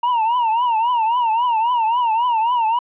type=tone with vibrato; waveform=triangle; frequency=932.3 Hz; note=A#5; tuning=in tune; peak=-13 dBFS; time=0.03-2.79 s; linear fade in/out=5 ms; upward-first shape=triangle; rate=3.7 Hz; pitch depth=140 cents each way; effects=resampled to 8000 Hz + 9-bit